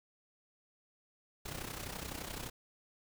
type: noise with amplitude modulation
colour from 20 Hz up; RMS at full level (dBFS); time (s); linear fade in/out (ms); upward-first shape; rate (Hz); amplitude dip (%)
pink; -40; 1.45-2.5; 10; sine; 31.7; 70
effects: none